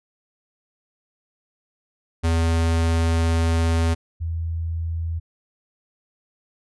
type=tone pair in turn; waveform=square / sine; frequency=82.6 / 82.6 Hz; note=E2 / E2; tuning=+4 / +4 cents; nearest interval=unison; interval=0 cents; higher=neither; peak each=-18 / -23 dBFS; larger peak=first; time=2.23-3.95 / 4.2-5.2 s; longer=first; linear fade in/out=20 ms; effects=resampled to 24000 Hz